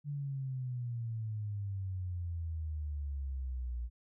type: exponential sweep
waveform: sine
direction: down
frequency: 146.83 to 58.27 Hz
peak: -35 dBFS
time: 0.04-3.9 s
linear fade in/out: 50 ms
effects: none